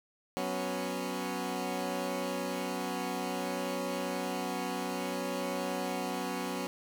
15% pulse chord, F# suspended fourth, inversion none, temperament equal, 185 / 246.9 / 277.2 Hz, F#3 / B3 / C#4, 0 / 0 / 0 cents, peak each -31 dBFS, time 0.37-6.67 s, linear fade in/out 0 ms, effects none

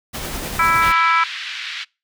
pink noise with tremolo, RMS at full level -26 dBFS, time 0.13-0.93 s, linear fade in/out 20 ms, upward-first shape triangle, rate 9.9 Hz, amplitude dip 30%
harmonic tone, 330.7 Hz, E4, 6 cents sharp, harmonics 3 / 4 / 5 / 6 / 7, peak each -20 / -15 / -23 / -27 / -20 dBFS, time 0.59-1.24 s, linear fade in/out 5 ms
white band-pass noise, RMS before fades -29 dBFS, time 0.81-1.85 s, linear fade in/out 20 ms, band 1600 to 3700 Hz, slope 24 dB/octave
effects noise-tail reverb RT60 0.3 s tail -26 dB re dry

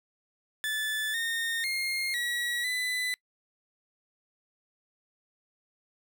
30% pulse tone with pitch steps, 1743 / 1837 / 2132 / 1923 / 2000 Hz, A6 / A#6 / C7 / B6 / B6, -17 / -26 / +32 / -47 / +21 cents, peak -26 dBFS, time 0.64-3.14 s, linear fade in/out 0 ms, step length 500 ms, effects noise-tail reverb RT60 0.1 s tail -24 dB re dry

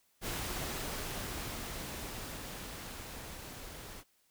pink noise with level ramp, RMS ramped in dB -37 to -48 dBFS, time 0.21-4.04 s, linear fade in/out 50 ms, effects white hiss -72 dBFS RMS until 4.3 s

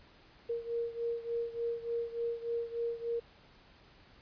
sine beating tone pair, 466.2 / 469.6 Hz, A#4 / A#4, 0 / +13 cents, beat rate 3.4 Hz, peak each -35 / -38 dBFS, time 0.49-3.2 s, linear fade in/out 10 ms, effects pink hiss -60 dBFS RMS until 4.21 s + resampled to 11025 Hz

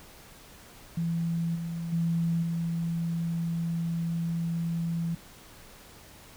sine tone with level steps, 167.3 Hz, E3, 26 cents sharp, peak -26 / -31 / -24 / -27 dBFS, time 0.97-5.15 s, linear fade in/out 5 ms, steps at 1.55 / 1.92 / 2.42 s, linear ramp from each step 10 ms, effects pink hiss -51 dBFS RMS until 6.36 s

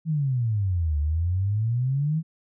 sine exponential two-way sweep, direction down then up, 164.81 to 72.3 to 164.81 Hz, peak -21 dBFS, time 0.05-2.23 s, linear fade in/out 50 ms, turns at 0.99 s, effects none

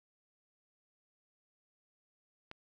click, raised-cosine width 0.3 ms, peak -29 dBFS, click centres 2.514 s, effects none

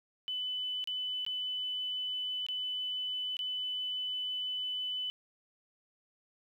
sine tone with dropouts, 3002 Hz, F#7, 24 cents sharp, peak -33 dBFS, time 0.28-5.1 s, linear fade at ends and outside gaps 0 ms, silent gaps 0.841-0.874 / 1.25-1.264 / 2.465-2.486 / 3.368-3.391 s, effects 11-bit

